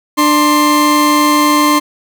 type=tone pair together; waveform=40% pulse; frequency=296.6 / 1052 Hz; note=D4 / C6; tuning=+17 / +9 cents; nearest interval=octave + minor seventh; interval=2192 cents; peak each=-10 dBFS; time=0.17-1.8 s; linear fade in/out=20 ms; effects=none